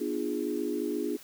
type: chord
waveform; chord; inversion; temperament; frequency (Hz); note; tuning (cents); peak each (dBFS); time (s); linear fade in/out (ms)
sine; B diminished seventh; none; equal with one note detuned; 246.9 / 300.5 / 349.2 / 415.3; B3 / D4 / F4 / Ab4; 0 / +40 / 0 / 0; -36 / -33 / -34 / -34; 0-1.17; 10
effects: white hiss -51 dBFS RMS until 1.23 s